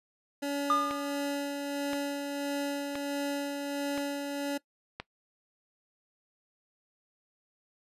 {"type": "tone with tremolo", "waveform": "25% pulse", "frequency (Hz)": 283.9, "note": "C#4", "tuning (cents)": 41, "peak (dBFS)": -26, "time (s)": [0.42, 4.58], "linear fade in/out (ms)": 10, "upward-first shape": "sine", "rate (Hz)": 1.5, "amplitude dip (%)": 35}
{"type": "tone with exponential decay", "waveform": "triangle", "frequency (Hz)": 1213, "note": "D#6", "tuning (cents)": -44, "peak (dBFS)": -20, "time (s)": [0.7, 1.35], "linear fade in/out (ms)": 1, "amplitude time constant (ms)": 140}
{"type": "click train", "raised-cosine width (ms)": 0.3, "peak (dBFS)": -20, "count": 5, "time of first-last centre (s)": [0.91, 5], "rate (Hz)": 0.978}
{"effects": ["noise-tail reverb RT60 0.1 s tail -20 dB re dry", "resampled to 32000 Hz"]}